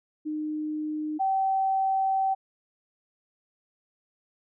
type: tone pair in turn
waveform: sine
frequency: 305.8 / 770.6 Hz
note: D#4 / G5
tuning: -30 / -30 cents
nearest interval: octave + major third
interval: 1600 cents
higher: second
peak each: -28 / -22 dBFS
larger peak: second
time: 0.25-1.19 / 1.19-2.35 s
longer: second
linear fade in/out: 20 ms
effects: none